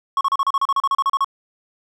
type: tone bursts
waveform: triangle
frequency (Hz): 1100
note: C#6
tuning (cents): -14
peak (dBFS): -13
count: 15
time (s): 0.17-1.245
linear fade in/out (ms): 2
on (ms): 39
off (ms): 35
effects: none